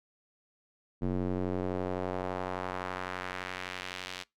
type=tone with band-pass filter sweep; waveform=square; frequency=45.9 Hz; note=F#1; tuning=13 cents flat; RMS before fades=-35 dBFS; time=1.01-4.24 s; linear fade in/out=20 ms; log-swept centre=250 to 3600 Hz; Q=1.1; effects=noise-tail reverb RT60 0.2 s tail -24 dB re dry